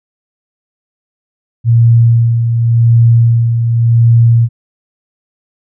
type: tone with tremolo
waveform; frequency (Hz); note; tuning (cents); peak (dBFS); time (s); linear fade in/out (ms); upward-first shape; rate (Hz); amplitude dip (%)
sine; 116.54; A#2; 0; -3; 1.64-4.49; 50; sine; 0.89; 50
effects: none